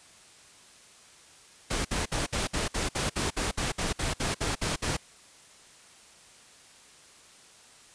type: noise bursts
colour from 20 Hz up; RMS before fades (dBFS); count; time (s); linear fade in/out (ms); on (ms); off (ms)
pink; -29; 16; 1.7-4.97; 10; 150; 58
effects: white hiss -54 dBFS RMS until 7.94 s + resampled to 22050 Hz